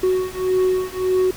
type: beating tone pair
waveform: triangle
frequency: 370 / 371.7 Hz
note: F#4 / F#4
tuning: 0 / +8 cents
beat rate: 1.7 Hz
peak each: -18 dBFS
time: 0.03-1.31 s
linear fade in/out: 5 ms
effects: pink hiss -37 dBFS RMS until 1.36 s